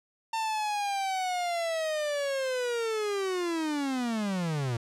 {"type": "linear sweep", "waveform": "45% pulse", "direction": "down", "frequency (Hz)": [903, 112.6], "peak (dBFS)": -28, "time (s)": [0.33, 4.77], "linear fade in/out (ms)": 5, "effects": ["low-pass 9000 Hz 12 dB/octave"]}